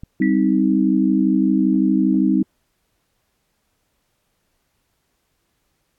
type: click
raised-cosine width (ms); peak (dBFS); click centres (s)
5; -21; 0.035
type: chord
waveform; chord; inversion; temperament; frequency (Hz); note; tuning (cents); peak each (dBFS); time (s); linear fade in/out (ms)
sine; C minor; second; just; 196.22 / 261.6 / 314; G3 / C4 / Eb4; +2 / 0 / +16; -18; 0.2-2.43; 5
type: tone with exponential decay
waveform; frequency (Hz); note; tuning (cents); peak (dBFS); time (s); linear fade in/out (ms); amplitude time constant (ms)
sine; 1956; B6; -17; -24; 0.22-0.62; 1; 85
effects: pink hiss -69 dBFS RMS until 5.98 s + AAC 64 kbps